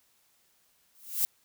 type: noise with exponential growth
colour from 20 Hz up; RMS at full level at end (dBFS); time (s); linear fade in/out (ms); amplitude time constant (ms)
violet; -23; 0.95-1.25; 0; 65
effects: white hiss -68 dBFS RMS until 1.44 s